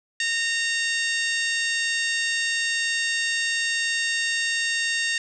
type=harmonic tone; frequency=921 Hz; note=A#5; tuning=21 cents flat; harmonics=2 / 3 / 4 / 5 / 6 / 7 / 8 / 9; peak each=-25 / -29 / -31 / -33 / -35 / -36 / -37 / -38 dBFS; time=0.2-5.18 s; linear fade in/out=2 ms; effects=none